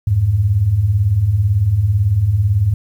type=beating tone pair; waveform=sine; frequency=85.5 / 103.5 Hz; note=F2 / G#2; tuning=-36 / -5 cents; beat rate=18 Hz; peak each=-19 / -12 dBFS; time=0.07-2.74 s; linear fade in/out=5 ms; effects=8-bit